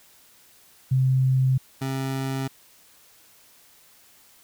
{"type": "tone pair in turn", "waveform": ["sine", "25% pulse"], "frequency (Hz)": [130.81, 134.02], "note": ["C3", "C3"], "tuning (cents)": [0, 42], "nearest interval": "unison", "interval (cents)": 42, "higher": "second", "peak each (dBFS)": [-17, -22], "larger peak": "first", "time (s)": [[0.91, 1.58], [1.81, 2.48]], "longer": "neither", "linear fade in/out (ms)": 10, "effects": ["white hiss -55 dBFS RMS until 4.43 s"]}